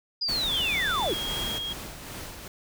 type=linear sweep; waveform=sine; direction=down; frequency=4991 to 277.2 Hz; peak=-25 dBFS; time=0.21-1.14 s; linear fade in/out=10 ms
type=noise; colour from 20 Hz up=pink; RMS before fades=-35 dBFS; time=0.28-1.59 s; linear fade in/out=10 ms
type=tone with pitch glide; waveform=sine; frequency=3520 to 3265 Hz; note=A7 to G#7; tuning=0 to -30 cents; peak=-30 dBFS; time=0.53-1.73 s; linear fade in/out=5 ms; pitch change=-130 cents; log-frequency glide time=1.05-1.16 s
type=noise with tremolo; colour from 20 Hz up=pink; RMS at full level=-38 dBFS; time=1.28-2.48 s; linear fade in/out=2 ms; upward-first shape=sine; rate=2.5 Hz; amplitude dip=40%
effects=none